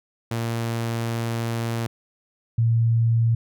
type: tone pair in turn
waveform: sawtooth / sine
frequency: 115.7 / 114.97 Hz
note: A#2 / A#2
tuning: -13 / -23 cents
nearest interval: unison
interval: 10 cents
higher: first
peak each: -20 / -16 dBFS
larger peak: second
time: 0.31-1.87 / 2.58-3.35 s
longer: first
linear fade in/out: 5 ms
effects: none